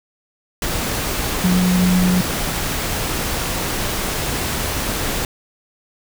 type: tone in noise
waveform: sine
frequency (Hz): 181.5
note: F#3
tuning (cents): -33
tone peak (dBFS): -13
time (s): 1.44-2.21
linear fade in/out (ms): 2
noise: pink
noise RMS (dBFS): -22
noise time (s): 0.62-5.25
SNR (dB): +6
effects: none